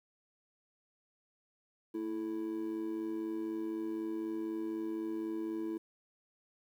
triangle tone with amplitude modulation, 329.6 Hz, E4, in tune, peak -29 dBFS, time 1.94-5.78 s, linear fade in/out 10 ms, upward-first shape sine, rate 104 Hz, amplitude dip 75%, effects tanh soft clip ceiling -25 dBFS + 11-bit

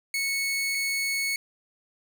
sawtooth tone pair in turn, 2206 / 2206 Hz, C#7 / C#7, -9 / -9 cents, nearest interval unison, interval 0 cents, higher neither, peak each -22 / -22 dBFS, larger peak neither, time 0.14-0.75 / 0.75-1.36 s, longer neither, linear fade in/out 2 ms, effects none

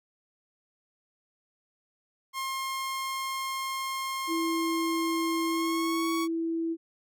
sawtooth tone with pitch glide, 1067 to 1116.8 Hz, C6 to C#6, +34 to +13 cents, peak -27 dBFS, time 2.33-6.28 s, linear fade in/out 50 ms, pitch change +79 cents, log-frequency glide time 5.46-6.11 s
sine tone, 329.6 Hz, E4, in tune, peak -27 dBFS, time 4.27-6.77 s, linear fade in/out 50 ms
effects none

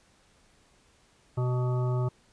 harmonic tone with a mistuned harmonic, 125.4 Hz, B2, 27 cents sharp, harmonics 1 / 3 / 5 / 7 / 9 / 10, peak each -25 / -35 / -39 / -42 / -44 / -45 dBFS, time 1.37-2.09 s, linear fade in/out 10 ms, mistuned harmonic 5, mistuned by -17 cents, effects pink hiss -63 dBFS RMS until 2.32 s + resampled to 22050 Hz

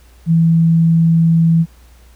sine tone, 164.81 Hz, E3, in tune, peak -8 dBFS, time 0.26-1.66 s, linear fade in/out 50 ms, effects added 60 Hz sine -42 dBFS peak until 2.15 s + pink hiss -51 dBFS RMS until 2.15 s

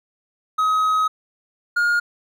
triangle tone pair in turn, 1268 / 1423.3 Hz, D#6 / F6, +32 / +32 cents, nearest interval major second, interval 200 cents, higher second, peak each -14 dBFS, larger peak neither, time 0.58-1.08 / 1.76-2 s, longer first, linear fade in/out 10 ms, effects none

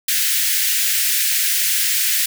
white high-pass noise, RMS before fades -18 dBFS, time 0.08-2.26 s, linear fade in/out 5 ms, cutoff 1600 Hz, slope 48 dB/octave, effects none

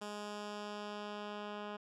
10% pulse tone with low-pass filter sweep, 207.7 Hz, G#3, in tune, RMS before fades -44 dBFS, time 0.01-1.77 s, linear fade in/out 10 ms, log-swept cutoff 8200 to 2700 Hz, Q 1, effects none

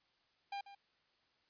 45% pulse tone with echo, 800 Hz, G5, 35 cents sharp, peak -40 dBFS, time 0.52-0.61 s, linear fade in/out 5 ms, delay 140 ms, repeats 1, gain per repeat -13 dB, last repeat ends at 0.75 s, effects white hiss -75 dBFS RMS until 1.49 s + resampled to 11025 Hz

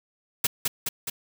white noise with echo, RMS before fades -22 dBFS, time 0.44-0.47 s, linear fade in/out 5 ms, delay 210 ms, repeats 3, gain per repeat -3 dB, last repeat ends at 1.1 s, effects none

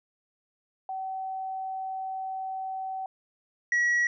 sine / triangle tone pair in turn, 762 / 1920.1 Hz, G5 / B6, -49 / -49 cents, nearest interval octave + major third, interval 1600 cents, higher second, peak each -31 / -20 dBFS, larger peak second, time 0.89-3.06 / 3.72-4.07 s, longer first, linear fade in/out 2 ms, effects resampled to 16000 Hz

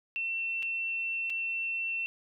sine tone with dropouts, 2698 Hz, E7, 40 cents sharp, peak -30 dBFS, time 0.16-2.06 s, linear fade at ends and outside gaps 0 ms, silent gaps 0.625-0.629 / 1.298-1.302 s, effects none

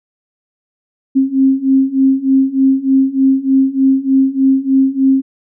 sine beating tone pair, 265.6 / 268.9 Hz, C4 / C4, +26 / +47 cents, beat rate 3.3 Hz, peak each -13 / -11 dBFS, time 1.15-5.22 s, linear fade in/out 20 ms, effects none

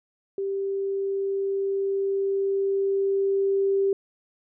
sine tone with level ramp, 392.4 Hz, G4, 2 cents sharp, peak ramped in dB -25 to -19 dBFS, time 0.38-3.93 s, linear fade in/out 2 ms, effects none

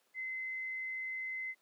sine tone, 2054 Hz, C7, 33 cents flat, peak -37 dBFS, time 0.14-1.55 s, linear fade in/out 50 ms, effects pink hiss -73 dBFS RMS until 1.61 s + high-pass 400 Hz 12 dB/octave

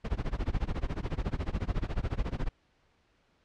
brown noise with tremolo, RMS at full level -28 dBFS, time 0.04-2.49 s, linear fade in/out 10 ms, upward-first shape sine, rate 14 Hz, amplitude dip 95%, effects pink hiss -69 dBFS RMS until 3.44 s + low-pass 4000 Hz 12 dB/octave

